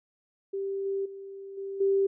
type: tone with level steps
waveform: sine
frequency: 392 Hz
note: G4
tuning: in tune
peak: -29 / -27 / -39 / -33 / -21 dBFS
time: 0.53-2.07 s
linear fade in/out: 10 ms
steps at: 0.85 / 1.05 / 1.57 / 1.8 s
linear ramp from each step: 10 ms
effects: none